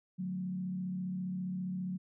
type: tone with frequency modulation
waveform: sine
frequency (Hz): 183.9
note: F#3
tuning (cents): -10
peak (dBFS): -34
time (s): 0.18-1.98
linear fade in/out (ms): 20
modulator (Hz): 34.9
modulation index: 0.51
effects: none